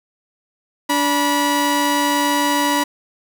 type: tone pair together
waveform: sawtooth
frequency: 289.8 / 971 Hz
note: D4 / B5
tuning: -23 / -30 cents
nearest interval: octave + major sixth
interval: 2093 cents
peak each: -15 / -14 dBFS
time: 0.89-2.84 s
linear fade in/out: 10 ms
effects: none